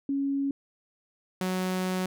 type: tone pair in turn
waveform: sine / sawtooth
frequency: 277.2 / 185.01 Hz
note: C#4 / F#3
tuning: 0 / 0 cents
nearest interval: perfect fifth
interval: 700 cents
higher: first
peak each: -25 / -23 dBFS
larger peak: second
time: 0.09-0.51 / 1.41-2.06 s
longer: second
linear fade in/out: 2 ms
effects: none